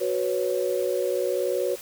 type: chord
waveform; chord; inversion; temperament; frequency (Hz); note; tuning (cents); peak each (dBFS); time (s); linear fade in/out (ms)
sine; F# suspended fourth; none; equal; 370 / 493.9 / 554.4; F#4 / B4 / C#5; 0 / 0 / 0; -27; 0-1.76; 20
effects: white hiss -42 dBFS RMS until 1.81 s